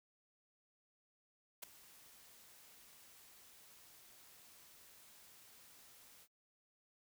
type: noise with ADSR envelope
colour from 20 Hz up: white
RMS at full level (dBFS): -43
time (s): 1.62-6.28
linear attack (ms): 15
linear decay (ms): 4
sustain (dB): -19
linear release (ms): 56
effects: noise-tail reverb RT60 0.1 s tail -25 dB re dry